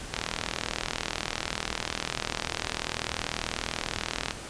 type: click train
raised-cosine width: 0.2 ms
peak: -10 dBFS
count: 169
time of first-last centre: 0.14-4.309 s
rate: 40.3 Hz
effects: pink hiss -40 dBFS RMS until 4.49 s + resampled to 22050 Hz